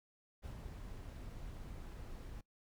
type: noise with ADSR envelope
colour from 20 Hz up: brown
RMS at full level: -45 dBFS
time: 0.42-2.41 s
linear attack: 33 ms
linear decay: 83 ms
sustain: -3 dB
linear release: 5 ms
effects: noise-tail reverb RT60 0.1 s tail -21 dB re dry